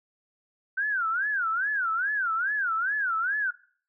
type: tone with vibrato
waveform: sine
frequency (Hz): 1500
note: F#6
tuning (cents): +23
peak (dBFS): -24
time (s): 0.77-3.51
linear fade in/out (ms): 10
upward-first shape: sine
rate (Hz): 2.4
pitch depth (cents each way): 240
effects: noise-tail reverb RT60 0.5 s tail -21 dB re dry